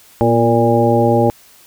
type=harmonic tone with a mistuned harmonic; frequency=116.5 Hz; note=A#2; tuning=1 cent flat; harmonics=1 / 2 / 3 / 4 / 5 / 7; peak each=-17 / -17 / -17 / -17 / -17 / -17 dBFS; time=0.21-1.3 s; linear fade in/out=0 ms; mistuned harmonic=2; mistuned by=+42 cents; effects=white hiss -46 dBFS RMS until 1.66 s